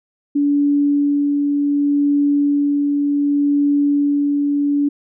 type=tone with tremolo; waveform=sine; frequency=287.2 Hz; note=D4; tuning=39 cents flat; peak=-12 dBFS; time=0.35-4.89 s; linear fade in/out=10 ms; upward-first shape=sine; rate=0.67 Hz; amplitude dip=25%; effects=none